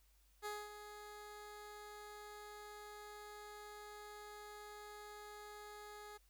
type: tone with ADSR envelope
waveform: 15% pulse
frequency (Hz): 417.9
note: G#4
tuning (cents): +11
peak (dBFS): -35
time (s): 0.42-6.18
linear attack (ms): 37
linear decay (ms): 230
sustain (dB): -10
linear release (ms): 15
effects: added 50 Hz sine -69 dBFS peak until 6.29 s + white hiss -75 dBFS RMS until 6.29 s